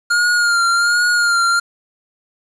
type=tone with vibrato; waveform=square; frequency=1412 Hz; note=F6; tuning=19 cents sharp; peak=-13 dBFS; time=0.1-1.6 s; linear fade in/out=10 ms; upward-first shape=sine; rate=1.3 Hz; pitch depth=39 cents each way; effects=resampled to 22050 Hz + 7-bit